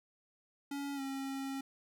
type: tone with pitch glide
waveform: square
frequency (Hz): 281.5 to 271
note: C#4 to C#4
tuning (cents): +27 to -39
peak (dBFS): -38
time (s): 0.71-1.61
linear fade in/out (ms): 5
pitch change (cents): -66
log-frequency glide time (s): 0.95-1.01
effects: none